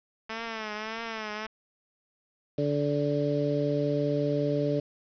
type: tone with vibrato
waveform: 5% pulse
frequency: 220 Hz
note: A3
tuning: in tune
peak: -22 dBFS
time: 0.29-1.47 s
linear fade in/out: 10 ms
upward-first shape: triangle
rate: 1.7 Hz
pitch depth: 87 cents each way
type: harmonic tone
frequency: 145.2 Hz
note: D3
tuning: 19 cents flat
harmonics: 1 / 2 / 3 / 4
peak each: -30 / -30 / -30 / -30 dBFS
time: 2.58-4.8 s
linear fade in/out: 5 ms
effects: resampled to 11025 Hz + 8-bit